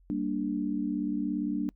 sine chord, G minor, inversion none, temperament equal, 196 / 233.1 / 293.7 Hz, G3 / Bb3 / D4, 0 / 0 / 0 cents, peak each -34 / -33 / -30 dBFS, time 0.1-1.69 s, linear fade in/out 0 ms, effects noise-tail reverb RT60 0.1 s tail -26 dB re dry + added 44 Hz sine -57 dBFS peak until 1.75 s

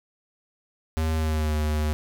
square tone with pitch glide, 79.5 to 76.13 Hz, D#2 to D#2, +38 to -37 cents, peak -23 dBFS, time 0.97-1.93 s, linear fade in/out 0 ms, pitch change -75 cents, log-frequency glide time 1.15-1.55 s, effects none

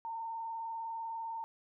sine tone with vibrato, 906 Hz, A#5, 50 cents flat, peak -37 dBFS, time 0.05-1.44 s, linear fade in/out 0 ms, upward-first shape sine, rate 20 Hz, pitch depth 37 cents each way, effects none

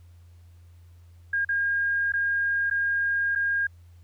sine tone with dropouts, 1619 Hz, G#6, 45 cents flat, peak -22 dBFS, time 1.33-3.67 s, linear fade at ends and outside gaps 5 ms, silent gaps 1.449-1.489 / 2.122-2.136 / 2.7-2.71 / 3.352-3.357 s, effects added 86 Hz sine -48 dBFS peak until 4.03 s + pink hiss -67 dBFS RMS until 4.03 s

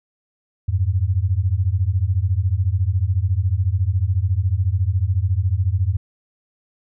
sine beating tone pair, 86.8 / 100.8 Hz, F2 / G2, -10 / +49 cents, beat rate 14 Hz, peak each -19 dBFS, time 0.68-5.97 s, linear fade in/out 10 ms, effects none

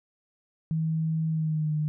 sine tone with pitch glide, 160 to 152.33 Hz, D#3 to D#3, +49 to -36 cents, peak -24 dBFS, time 0.71-1.88 s, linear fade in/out 0 ms, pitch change -85 cents, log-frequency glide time 1.29-1.74 s, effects none

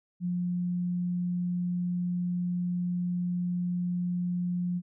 sine tone, 177.4 Hz, F3, 27 cents sharp, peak -27 dBFS, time 0.2-4.82 s, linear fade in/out 50 ms, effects none

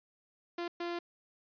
sawtooth tone bursts at uneven times, 345.3 Hz, F4, 20 cents flat, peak -31 dBFS, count 2, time 0.58-0.68 / 0.8-0.99 s, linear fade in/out 5 ms, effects resampled to 11025 Hz

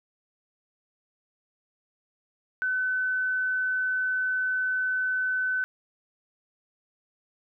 sine tone, 1512 Hz, F#6, 37 cents sharp, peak -24 dBFS, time 2.62-5.64 s, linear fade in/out 0 ms, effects none

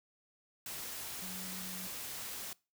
sine tone in noise, 185 Hz, F#3, in tune, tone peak -46 dBFS, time 1.22-1.87 s, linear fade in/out 2 ms, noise white, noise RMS -43 dBFS, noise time 0.66-2.53 s, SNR -6 dB, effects noise-tail reverb RT60 0.3 s tail -23 dB re dry

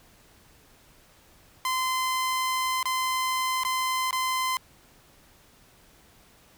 sawtooth tone with dropouts, 1032 Hz, C6, 24 cents flat, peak -21 dBFS, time 1.65-4.57 s, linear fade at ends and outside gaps 1 ms, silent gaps 2.829-2.855 / 3.635-3.649 / 4.109-4.128 s, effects pink hiss -57 dBFS RMS until 6.57 s

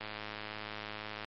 click train, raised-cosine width 0.3 ms, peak -24 dBFS, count 132, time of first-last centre 0.01-1.246 s, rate 106 Hz, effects MP3 32 kbps

